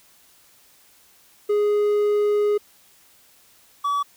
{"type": "tone pair in turn", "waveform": "triangle", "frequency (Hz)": [415.3, 1142.5], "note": ["G#4", "D6"], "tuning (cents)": [0, -48], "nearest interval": "octave + tritone", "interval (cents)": 1752, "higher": "second", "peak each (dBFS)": [-15, -18], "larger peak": "first", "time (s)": [[1.49, 2.58], [3.84, 4.03]], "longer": "first", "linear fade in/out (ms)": 10, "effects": ["white hiss -55 dBFS RMS until 4.16 s"]}